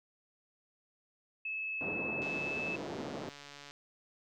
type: tone with pitch glide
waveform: sine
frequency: 2599 to 2617 Hz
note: E7 to E7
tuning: -25 to -13 cents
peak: -35 dBFS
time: 1.45-2.76 s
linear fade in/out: 5 ms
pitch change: +12 cents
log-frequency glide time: 1.75-2.55 s
type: band-pass noise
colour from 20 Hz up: pink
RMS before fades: -41 dBFS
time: 1.81-3.29 s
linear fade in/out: 0 ms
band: 220 to 670 Hz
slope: 12 dB/octave
type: click train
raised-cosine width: 0.2 ms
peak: -32 dBFS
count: 214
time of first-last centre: 2.22-3.71 s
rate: 143 Hz
effects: none